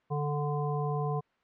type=harmonic tone; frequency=146.83 Hz; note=D3; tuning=in tune; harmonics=1 / 3 / 5 / 7; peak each=-30 / -35 / -37 / -38 dBFS; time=0.1-1.21 s; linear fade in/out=20 ms; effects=white hiss -70 dBFS RMS until 1.43 s + low-pass 2000 Hz 12 dB/octave